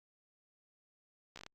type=slowing click train; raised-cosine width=0.2 ms; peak=-30 dBFS; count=6; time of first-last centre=1.36-1.464 s; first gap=14 ms; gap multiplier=1.2; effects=Opus 48 kbps